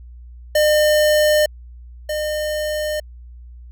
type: tone pair in turn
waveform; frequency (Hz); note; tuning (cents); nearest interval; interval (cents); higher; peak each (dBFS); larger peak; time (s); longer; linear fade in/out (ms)
square; 605 / 607.2; D#5 / D#5; -49 / -42; unison; 7; second; -13 / -21; first; 0.55-1.46 / 2.09-3; neither; 5
effects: added 60 Hz sine -36 dBFS peak until 3.71 s